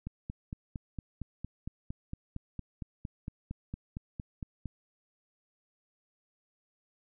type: click train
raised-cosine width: 5 ms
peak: -25 dBFS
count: 21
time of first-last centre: 0.07-4.657 s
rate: 4.36 Hz
effects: none